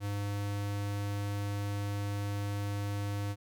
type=tone; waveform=square; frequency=101.6 Hz; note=G#2; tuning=38 cents flat; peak=-33 dBFS; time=0-3.36 s; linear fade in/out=50 ms; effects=none